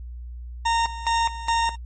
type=tone with tremolo; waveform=40% pulse; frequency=922 Hz; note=A#5; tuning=19 cents flat; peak=-18 dBFS; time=0.65-1.76 s; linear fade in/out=10 ms; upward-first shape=square; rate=2.4 Hz; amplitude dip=80%; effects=added 60 Hz sine -33 dBFS peak until 1.85 s + MP3 32 kbps